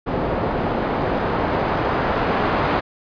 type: noise with low-pass filter sweep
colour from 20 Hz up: white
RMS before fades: -21 dBFS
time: 0.06-2.81 s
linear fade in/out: 20 ms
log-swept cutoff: 640 to 1100 Hz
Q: 0.81
effects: resampled to 11025 Hz